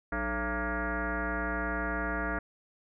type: tone with frequency modulation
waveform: sine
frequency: 679 Hz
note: F5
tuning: 49 cents flat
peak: -29 dBFS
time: 0.12-2.39 s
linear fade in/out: 5 ms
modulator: 245 Hz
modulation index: 4.4
effects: none